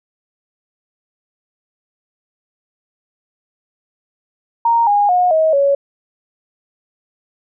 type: tone with pitch steps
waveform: sine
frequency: 930 / 819 / 721.3 / 635.2 / 559.4 Hz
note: A#5 / G#5 / F#5 / D#5 / C#5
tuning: -4 / -24 / -44 / +36 / +16 cents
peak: -10 dBFS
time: 4.65-5.75 s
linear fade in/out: 5 ms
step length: 220 ms
effects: none